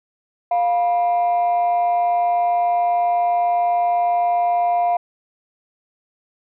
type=tone pair together; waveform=sine; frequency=701.6 / 974 Hz; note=F5 / B5; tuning=+8 / -24 cents; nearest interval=tritone; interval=568 cents; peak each=-14 / -24 dBFS; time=0.51-4.97 s; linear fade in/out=5 ms; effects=tanh soft clip ceiling -12 dBFS